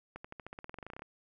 accelerating click train, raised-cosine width 0.5 ms, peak -29 dBFS, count 18, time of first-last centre 0.16-1.021 s, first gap 85 ms, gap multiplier 0.93, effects none

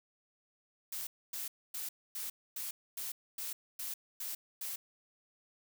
blue noise bursts, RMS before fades -40 dBFS, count 10, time 0.92-4.76 s, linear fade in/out 5 ms, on 150 ms, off 260 ms, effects none

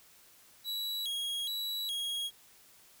45% pulse tone with vibrato, 3592 Hz, A7, 35 cents sharp, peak -33 dBFS, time 0.64-2.31 s, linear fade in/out 50 ms, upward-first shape square, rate 1.2 Hz, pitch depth 150 cents each way, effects white hiss -60 dBFS RMS until 3 s

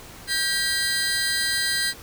35% pulse tone cluster, 1589 / 1929 / 4125 / 4819 Hz, G6 / B6 / C8 / D8, +23 / -41 / -25 / +44 cents, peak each -26 dBFS, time 0.27-1.94 s, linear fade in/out 50 ms, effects pink hiss -43 dBFS RMS until 2.02 s

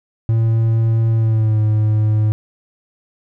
triangle tone with pitch glide, 113.1 to 107.49 Hz, A2 to A2, +48 to -40 cents, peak -10 dBFS, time 0.29-2.32 s, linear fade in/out 0 ms, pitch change -88 cents, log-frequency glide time 1.15-1.6 s, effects none

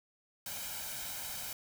white noise with comb filter, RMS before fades -41 dBFS, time 0.46-1.53 s, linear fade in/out 2 ms, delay 1.3 ms, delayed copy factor +0.65, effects none

